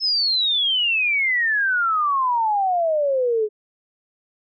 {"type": "exponential sweep", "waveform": "sine", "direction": "down", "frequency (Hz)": [5274, 415.3], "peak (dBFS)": -17, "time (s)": [0, 3.49], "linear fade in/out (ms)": 50, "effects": []}